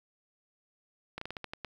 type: slowing click train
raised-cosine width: 0.3 ms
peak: -22 dBFS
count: 8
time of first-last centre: 1.18-1.647 s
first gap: 34 ms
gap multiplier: 1.22
effects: 9-bit